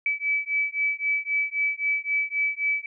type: beating tone pair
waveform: sine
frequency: 2296 / 2299.8 Hz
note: D7 / D7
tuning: -40 / -37 cents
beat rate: 3.8 Hz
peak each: -26 dBFS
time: 0.06-2.86 s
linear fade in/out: 2 ms
effects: none